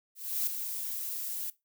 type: noise with ADSR envelope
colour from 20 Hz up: violet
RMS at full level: -29 dBFS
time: 0.15-1.5 s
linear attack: 320 ms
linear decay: 4 ms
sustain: -7 dB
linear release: 3 ms
effects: noise-tail reverb RT60 0.2 s tail -19 dB re dry